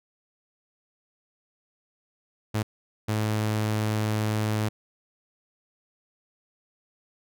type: tone bursts at uneven times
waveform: sawtooth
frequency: 107.6 Hz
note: A2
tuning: 38 cents flat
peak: -20 dBFS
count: 2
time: 2.54-2.63 / 3.08-4.69 s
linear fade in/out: 10 ms
effects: none